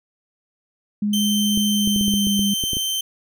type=tone with pitch glide; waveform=sine; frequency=207.4 to 201.1 Hz; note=G#3 to G3; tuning=-2 to +44 cents; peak=-18 dBFS; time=1.02-2.54 s; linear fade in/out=5 ms; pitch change=-54 cents; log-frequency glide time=1.69-2.34 s
type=tone; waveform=sawtooth; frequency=3107 Hz; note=G7; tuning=16 cents flat; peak=-18 dBFS; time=1.13-3.01 s; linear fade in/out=5 ms
type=clicks; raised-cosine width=3 ms; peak=-16 dBFS; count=11; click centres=1.575 / 1.875 / 1.962 / 2.011 / 2.081 / 2.139 / 2.27 / 2.393 / 2.638 / 2.733 / 2.769 s
effects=none